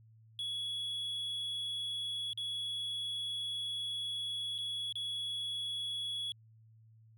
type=tone with dropouts; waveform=triangle; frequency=3368 Hz; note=G#7; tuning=24 cents sharp; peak=-34 dBFS; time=0.39-6.32 s; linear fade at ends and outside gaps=1 ms; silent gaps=2.332-2.375 / 4.581-4.586 / 4.925-4.955 s; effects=added 111 Hz sine -58 dBFS peak until 7.17 s